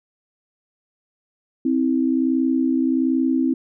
sine tone pair together, 261.6 / 322.9 Hz, C4 / E4, 0 / -36 cents, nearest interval major third, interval 364 cents, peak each -18 / -21 dBFS, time 1.65-3.54 s, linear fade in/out 5 ms, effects none

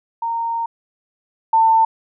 sine tone pair in turn, 923 / 896.2 Hz, A#5 / A5, -17 / +32 cents, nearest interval minor second, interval 51 cents, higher first, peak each -19 / -10 dBFS, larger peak second, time 0.22-0.66 / 1.53-1.85 s, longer first, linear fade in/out 5 ms, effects none

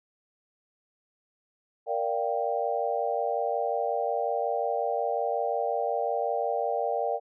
sine chord, G minor seventh, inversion first, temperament equal, 466.2 / 587.3 / 698.5 / 784 Hz, Bb4 / D5 / F5 / G5, 0 / 0 / 0 / 0 cents, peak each -31 dBFS, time 1.86-7.2 s, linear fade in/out 50 ms, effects none

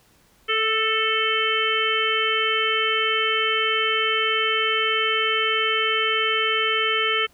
harmonic tone with a mistuned harmonic, 440 Hz, A4, in tune, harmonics 1 / 3 / 4 / 5 / 6 / 7, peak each -27 / -25 / -29 / -26 / -29 / -24 dBFS, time 0.48-7.27 s, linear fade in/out 20 ms, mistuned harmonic 4, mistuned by +18 cents, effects pink hiss -58 dBFS RMS until 7.33 s

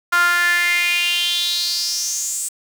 sawtooth tone with high-pass filter sweep, 349.2 Hz, F4, in tune, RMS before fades -19 dBFS, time 0.12-2.49 s, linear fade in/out 10 ms, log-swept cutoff 1300 to 8300 Hz, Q 6.1, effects 7-bit

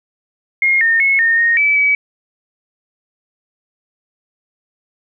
sine tone with pitch steps, 2140 / 1827 / 2186 / 1832 / 1857 / 2303 / 2280 Hz, C7 / A#6 / C#7 / A#6 / A#6 / D7 / C#7, +38 / -35 / -25 / -31 / -7 / -34 / +48 cents, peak -10 dBFS, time 0.62-1.95 s, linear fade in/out 2 ms, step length 190 ms, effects none

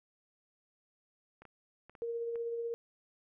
clicks, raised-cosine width 0.5 ms, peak -38 dBFS, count 5, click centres 1.42 / 1.453 / 1.896 / 1.952 / 2.357 s
sine tone with tremolo, 466.2 Hz, A#4, in tune, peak -33 dBFS, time 2.02-2.74 s, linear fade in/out 0 ms, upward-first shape sine, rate 16 Hz, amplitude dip 30%
effects none

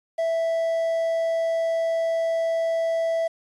triangle tone with quantisation, 659.3 Hz, E5, in tune, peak -19 dBFS, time 0.18-3.28 s, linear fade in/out 10 ms, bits 8, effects resampled to 24000 Hz

